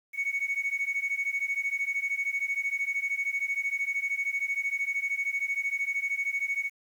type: beating tone pair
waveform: sine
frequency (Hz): 2217 / 2230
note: C#7 / C#7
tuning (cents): 0 / +10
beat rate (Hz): 13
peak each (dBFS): -29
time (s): 0.13-6.7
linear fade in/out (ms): 50
effects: tanh soft clip ceiling -23 dBFS + 9-bit